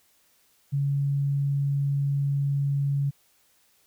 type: tone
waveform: sine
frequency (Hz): 140.5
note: C#3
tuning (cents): +24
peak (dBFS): -22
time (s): 0.72-3.11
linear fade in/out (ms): 20
effects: white hiss -64 dBFS RMS until 3.86 s